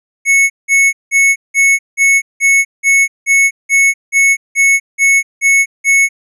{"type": "tone bursts", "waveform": "square", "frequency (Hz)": 2203, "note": "C#7", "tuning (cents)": -11, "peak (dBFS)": -7, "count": 14, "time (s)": [0.25, 6.09], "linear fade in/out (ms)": 50, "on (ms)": 250, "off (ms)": 180, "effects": ["low-pass 11000 Hz 12 dB/octave"]}